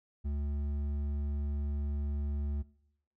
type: tone with hard clipping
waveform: triangle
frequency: 72 Hz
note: D2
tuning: 34 cents flat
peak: -33 dBFS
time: 0.24-2.63 s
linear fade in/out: 20 ms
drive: 11 dB
effects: noise-tail reverb RT60 0.8 s tail -22 dB re dry